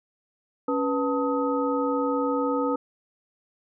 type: tone cluster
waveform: sine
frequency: 278.1 / 492.2 / 888 / 1263 Hz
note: C#4 / B4 / A5 / D#6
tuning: +6 / -6 / +16 / +26 cents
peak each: -26 / -26 / -32 / -30 dBFS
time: 0.68-2.76 s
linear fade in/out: 5 ms
effects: none